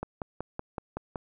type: click train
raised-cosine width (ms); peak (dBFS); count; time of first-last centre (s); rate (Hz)
1; -19; 7; 0.03-1.158; 5.32
effects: none